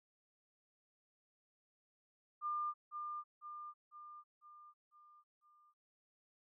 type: tone with echo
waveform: sine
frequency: 1200 Hz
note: D6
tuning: 37 cents sharp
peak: -36 dBFS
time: 2.41-2.74 s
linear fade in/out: 50 ms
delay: 500 ms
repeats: 6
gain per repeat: -5 dB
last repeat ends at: 5.74 s
effects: none